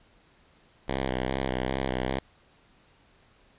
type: tone with vibrato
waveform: 5% pulse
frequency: 65 Hz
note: C2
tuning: 11 cents flat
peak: -16 dBFS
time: 0.88-2.19 s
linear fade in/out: 5 ms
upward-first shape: square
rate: 2.5 Hz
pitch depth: 39 cents each way
effects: pink hiss -61 dBFS RMS until 3.58 s + resampled to 8000 Hz